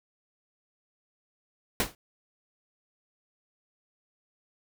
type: noise with exponential decay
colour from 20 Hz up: pink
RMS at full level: -22 dBFS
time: 1.8-1.95 s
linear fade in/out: 1 ms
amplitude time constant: 31 ms
effects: none